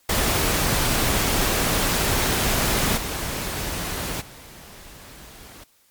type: noise with level steps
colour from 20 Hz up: pink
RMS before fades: -21 / -28 / -43 dBFS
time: 0.09-5.64 s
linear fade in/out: 5 ms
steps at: 2.96 / 4.2 s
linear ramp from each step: 20 ms
effects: white hiss -60 dBFS RMS until 5.9 s + MP3 96 kbps